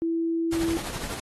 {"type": "tone", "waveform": "sine", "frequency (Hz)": 331, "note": "E4", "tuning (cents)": 7, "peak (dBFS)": -23, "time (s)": [0.02, 0.77], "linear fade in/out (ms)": 0}
{"type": "noise with tremolo", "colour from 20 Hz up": "pink", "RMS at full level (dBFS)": -32, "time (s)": [0.52, 1.2], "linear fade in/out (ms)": 5, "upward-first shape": "triangle", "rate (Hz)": 12, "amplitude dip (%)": 55}
{"effects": ["AAC 32 kbps"]}